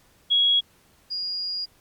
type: tone pair in turn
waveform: sine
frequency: 3322 / 4856 Hz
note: G#7 / D#8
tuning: 0 / -43 cents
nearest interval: perfect fifth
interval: 657 cents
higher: second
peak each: -16 / -26 dBFS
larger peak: first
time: 0.3-0.61 / 1.1-1.66 s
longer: second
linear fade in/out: 20 ms
effects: pink hiss -59 dBFS RMS until 1.8 s + MP3 96 kbps